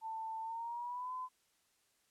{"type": "tone with pitch glide", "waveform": "sine", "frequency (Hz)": [890, 1016.5], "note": ["A5", "B5"], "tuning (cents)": [20, 50], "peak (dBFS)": -39, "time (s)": [0.01, 1.29], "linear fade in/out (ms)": 50, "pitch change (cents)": 230, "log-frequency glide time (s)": [0.41, 1.13], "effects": ["white hiss -75 dBFS RMS until 2.1 s", "low-pass 11000 Hz 12 dB/octave"]}